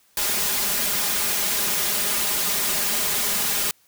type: noise with comb filter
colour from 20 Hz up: white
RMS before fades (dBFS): -23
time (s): 0.17-3.71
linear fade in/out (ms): 2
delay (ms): 4.9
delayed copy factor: +0.95
effects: white hiss -60 dBFS RMS until 3.87 s